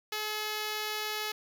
5% pulse tone, 426.5 Hz, G#4, 46 cents sharp, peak -21 dBFS, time 0.12-1.32 s, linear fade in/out 5 ms, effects none

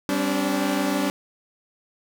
sawtooth chord, G suspended fourth, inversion none, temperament equal with one note detuned, 196 / 261.6 / 288 Hz, G3 / C4 / D4, 0 / 0 / -34 cents, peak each -23 / -24 / -20 dBFS, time 0.09-1.1 s, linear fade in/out 0 ms, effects 8-bit

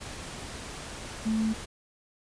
sine tone in noise, 220 Hz, A3, in tune, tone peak -24 dBFS, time 1.25-1.54 s, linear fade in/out 20 ms, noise pink, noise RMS -40 dBFS, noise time 0-1.66 s, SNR +13 dB, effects resampled to 22050 Hz

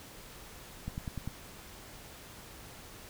click train, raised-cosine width 5 ms, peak -24 dBFS, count 5, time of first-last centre 0.88-1.276 s, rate 10.1 Hz, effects pink hiss -50 dBFS RMS until 3.09 s

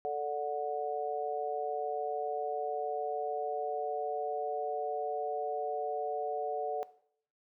sine chord, D major, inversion second, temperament just, 440.5 / 587.3 / 734.2 Hz, A4 / D5 / F#5, +2 / 0 / -14 cents, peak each -36 / -38 / -34 dBFS, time 0.05-6.83 s, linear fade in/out 0 ms, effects noise-tail reverb RT60 0.6 s tail -18 dB re dry

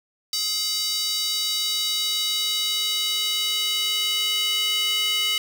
square tone with high-pass filter sweep, 423.7 Hz, G#4, 35 cents sharp, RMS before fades -24 dBFS, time 0.33-5.38 s, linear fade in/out 2 ms, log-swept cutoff 4500 to 2800 Hz, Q 3.3, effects 9-bit

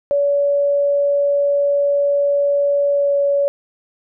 sine tone with pitch glide, 569 to 565.1 Hz, C#5 to C#5, +45 to +33 cents, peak -13 dBFS, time 0.11-3.48 s, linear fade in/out 0 ms, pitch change -12 cents, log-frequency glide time 2.91-3.15 s, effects none

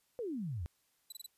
sine exponential sweep, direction down, 515 to 74 Hz, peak -36 dBFS, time 0.19-0.66 s, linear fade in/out 0 ms
15% pulse tone bursts, 3977 Hz, B7, 11 cents sharp, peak -36 dBFS, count 4, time 1.1-1.264 s, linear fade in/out 5 ms, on 23 ms, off 24 ms
effects white hiss -75 dBFS RMS until 1.37 s + resampled to 32000 Hz

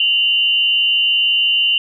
sine tone pair together, 2794 / 3020 Hz, F7 / F#7, 0 / +35 cents, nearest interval minor second, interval 135 cents, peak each -14 / -16 dBFS, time 0-1.78 s, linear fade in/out 2 ms, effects none

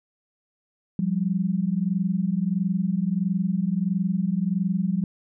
sine tone pair together, 175.69 / 197.2 Hz, F3 / G3, +11 / +11 cents, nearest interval major second, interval 200 cents, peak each -24 dBFS, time 0.99-5.04 s, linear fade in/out 2 ms, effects none

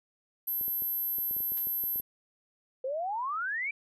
sine tone, 12700 Hz, G9, 21 cents sharp, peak -29 dBFS, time 0.47-2.01 s, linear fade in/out 10 ms
clicks, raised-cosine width 2 ms, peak -36 dBFS, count 12, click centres 0.612 / 0.681 / 0.822 / 1.185 / 1.311 / 1.366 / 1.405 / 1.52 / 1.671 / 1.838 / 1.959 / 2 s
white noise with exponential decay, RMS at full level -47 dBFS, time 1.57-1.75 s, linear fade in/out 1 ms, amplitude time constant 38 ms
sine exponential sweep, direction up, 504 to 2372 Hz, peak -30 dBFS, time 2.84-3.71 s, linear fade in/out 5 ms
effects none

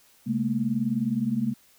sine tone cluster, 133.2 / 212.4 / 232 Hz, C3 / G#3 / A#3, +31 / +39 / -8 cents, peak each -32 / -27 / -26 dBFS, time 0.26-1.54 s, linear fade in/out 20 ms, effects white hiss -59 dBFS RMS until 1.78 s

